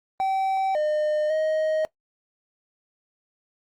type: tone with pitch steps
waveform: triangle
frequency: 770 / 607 / 626 Hz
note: G5 / D#5 / D#5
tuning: -31 / -43 / +10 cents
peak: -19 dBFS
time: 0.2-1.85 s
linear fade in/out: 0 ms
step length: 550 ms
effects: noise-tail reverb RT60 0.1 s tail -19 dB re dry + Opus 24 kbps